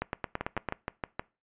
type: two click trains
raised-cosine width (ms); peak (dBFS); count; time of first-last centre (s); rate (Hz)
0.5; -15 / -16; 7 / 6; 0.02-0.687 / 0.41-1.195; 8.99 / 6.37
effects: noise-tail reverb RT60 0.3 s tail -22 dB re dry + resampled to 8000 Hz